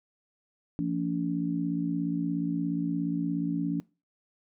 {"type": "harmonic tone", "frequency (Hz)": 57, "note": "A#1", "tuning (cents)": -38, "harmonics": [3, 4, 5], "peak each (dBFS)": [-31, -35, -29], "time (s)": [0.79, 3.8], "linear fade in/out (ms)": 0, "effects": ["noise-tail reverb RT60 0.3 s tail -23 dB re dry"]}